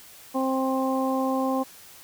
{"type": "harmonic tone", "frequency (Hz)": 263.8, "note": "C4", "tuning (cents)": 14, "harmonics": [1, 2, 3, 4], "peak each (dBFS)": [-25, -28, -30, -31], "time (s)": [0.34, 1.64], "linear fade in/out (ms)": 20, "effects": ["white hiss -48 dBFS RMS until 2.03 s"]}